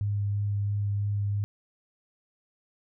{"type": "tone with vibrato", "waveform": "sine", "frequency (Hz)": 101.9, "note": "G#2", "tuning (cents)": -32, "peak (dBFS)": -25, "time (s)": [0.01, 1.44], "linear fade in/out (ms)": 0, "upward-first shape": "sine", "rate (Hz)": 3, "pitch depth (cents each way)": 10, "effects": []}